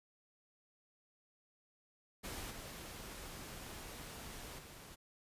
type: noise with level steps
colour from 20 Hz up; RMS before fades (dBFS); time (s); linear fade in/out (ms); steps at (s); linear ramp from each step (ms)
pink; -45 / -49 / -54; 2.23-4.96; 20; 2.5 / 4.58; 10
effects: resampled to 32000 Hz